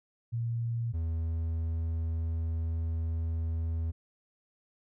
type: tone pair in turn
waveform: sine / triangle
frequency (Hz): 116.54 / 81.72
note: A#2 / E2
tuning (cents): 0 / -14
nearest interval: tritone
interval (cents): 614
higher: first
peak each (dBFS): -29 / -27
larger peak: second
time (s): 0.32-0.93 / 0.93-3.92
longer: second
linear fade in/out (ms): 20
effects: none